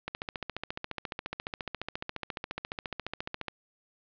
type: click train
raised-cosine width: 0.3 ms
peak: -18 dBFS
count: 50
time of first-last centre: 0.08-3.483 s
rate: 14.4 Hz
effects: resampled to 11025 Hz + 8-bit